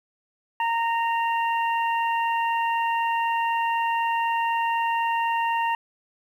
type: harmonic tone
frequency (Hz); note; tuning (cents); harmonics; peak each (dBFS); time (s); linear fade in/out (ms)
924; A#5; -16; 1 / 2 / 3; -22 / -31 / -32; 0.6-5.75; 2
effects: 9-bit

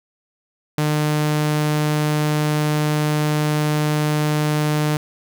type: tone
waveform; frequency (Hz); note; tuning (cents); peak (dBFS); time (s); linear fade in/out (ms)
sawtooth; 151; D3; +48; -13; 0.78-4.97; 2
effects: none

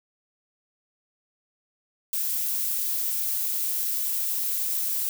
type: noise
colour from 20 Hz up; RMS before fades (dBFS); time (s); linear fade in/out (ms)
violet; -27; 2.13-5.09; 0
effects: none

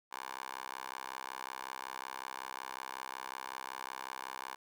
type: tone with high-pass filter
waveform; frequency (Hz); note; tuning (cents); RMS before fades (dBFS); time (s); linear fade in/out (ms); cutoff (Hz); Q
10% pulse; 65.41; C2; 0; -44; 0.11-4.56; 20; 950; 2.1
effects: none

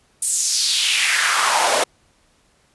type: noise with high-pass filter sweep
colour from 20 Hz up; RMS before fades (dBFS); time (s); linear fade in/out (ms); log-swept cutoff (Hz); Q
pink; -18; 0.22-1.84; 5; 9300 to 530; 3
effects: pink hiss -59 dBFS RMS until 2.74 s + resampled to 24000 Hz

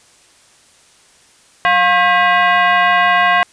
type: tone with frequency modulation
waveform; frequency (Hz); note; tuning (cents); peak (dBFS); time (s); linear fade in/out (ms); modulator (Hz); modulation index
sine; 185; F#3; 0; -9; 1.65-3.43; 0; 894; 2.3
effects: white hiss -49 dBFS RMS until 3.52 s + resampled to 22050 Hz

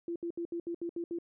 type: tone bursts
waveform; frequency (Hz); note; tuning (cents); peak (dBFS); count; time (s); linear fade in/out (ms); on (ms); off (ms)
sine; 340.9; F4; -42; -33; 8; 0.08-1.187; 2; 78; 69
effects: none

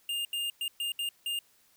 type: tone bursts at uneven times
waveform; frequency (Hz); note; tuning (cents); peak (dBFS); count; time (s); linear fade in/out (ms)
square; 2816; F7; +14; -31; 6; 0.09-0.25 / 0.33-0.5 / 0.61-0.68 / 0.8-0.92 / 0.99-1.09 / 1.26-1.39; 2
effects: white hiss -65 dBFS RMS until 1.76 s

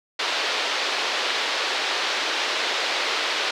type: band-pass noise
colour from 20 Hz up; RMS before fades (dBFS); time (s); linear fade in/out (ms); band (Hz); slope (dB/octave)
white; -25; 0.19-3.51; 5; 360 to 4400; 24
effects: none

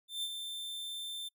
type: tone with ADSR envelope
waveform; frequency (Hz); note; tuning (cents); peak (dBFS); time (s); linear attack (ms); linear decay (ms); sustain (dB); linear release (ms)
45% pulse; 3561; A7; +20; -33; 0.08-1.29; 150; 50; -6; 14
effects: noise-tail reverb RT60 0.1 s tail -25 dB re dry

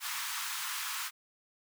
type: high-pass noise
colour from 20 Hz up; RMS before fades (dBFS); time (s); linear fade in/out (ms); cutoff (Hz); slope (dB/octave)
pink; -37; 0-1.11; 50; 980; 48
effects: none

